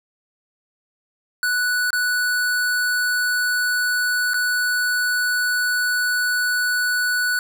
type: tone with dropouts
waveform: square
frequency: 1480 Hz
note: F#6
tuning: in tune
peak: -19 dBFS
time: 1.43-7.39 s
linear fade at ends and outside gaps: 1 ms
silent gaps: 1.905-1.93 / 4.335-4.342 s
effects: none